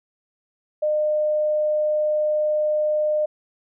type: tone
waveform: sine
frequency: 607 Hz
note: D#5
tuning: 43 cents flat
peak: -18 dBFS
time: 0.82-3.26 s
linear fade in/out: 10 ms
effects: none